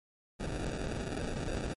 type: noise with sample-and-hold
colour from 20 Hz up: pink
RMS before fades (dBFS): -36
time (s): 0.39-1.74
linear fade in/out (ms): 10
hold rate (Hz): 1050
effects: MP3 48 kbps